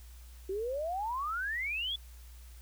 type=exponential sweep; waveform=sine; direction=up; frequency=370 to 3492 Hz; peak=-32 dBFS; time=0.49-1.96 s; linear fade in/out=5 ms; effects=added 60 Hz sine -48 dBFS peak until 2.61 s + white hiss -60 dBFS RMS until 2.61 s